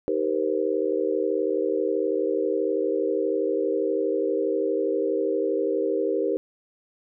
sine chord, C minor seventh, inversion first, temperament just, 314 / 392.4 / 470.9 / 523.3 Hz, Eb4 / G4 / Bb4 / C5, +16 / +2 / +18 / 0 cents, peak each -29 / -26 / -26 / -29 dBFS, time 0.08-6.37 s, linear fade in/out 0 ms, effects none

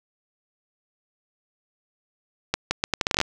accelerating click train, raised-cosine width 0.2 ms, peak -4 dBFS, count 12, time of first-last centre 2.54-3.214 s, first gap 170 ms, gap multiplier 0.76, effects none

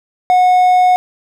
triangle tone, 730 Hz, F#5, 24 cents flat, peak -5 dBFS, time 0.3-0.96 s, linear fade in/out 0 ms, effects none

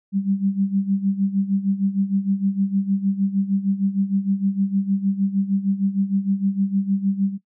sine tone with tremolo, 196 Hz, G3, in tune, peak -15 dBFS, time 0.12-7.38 s, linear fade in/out 50 ms, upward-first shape sine, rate 6.5 Hz, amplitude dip 80%, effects noise-tail reverb RT60 0.1 s tail -18 dB re dry

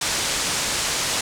white low-pass noise, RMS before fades -24 dBFS, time 0.01-1.21 s, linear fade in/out 5 ms, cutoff 8400 Hz, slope 24 dB/octave, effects none

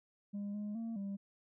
sine tone with pitch steps, 202.8 / 208 / 227.9 / 198.2 Hz, G#3 / G#3 / A#3 / G3, -41 / +3 / -39 / +19 cents, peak -35 dBFS, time 0.33-1.17 s, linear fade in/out 20 ms, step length 210 ms, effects tanh soft clip ceiling -37 dBFS

